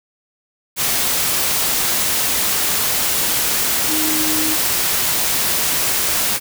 sine tone in noise, 311.1 Hz, D#4, in tune, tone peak -22 dBFS, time 3.87-4.57 s, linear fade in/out 50 ms, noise white, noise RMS -18 dBFS, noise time 0.76-6.4 s, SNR -7 dB, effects none

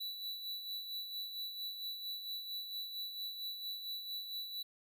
square tone with tremolo, 3951 Hz, B7, in tune, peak -39 dBFS, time 0-4.63 s, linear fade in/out 10 ms, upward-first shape sine, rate 4.4 Hz, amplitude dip 50%, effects none

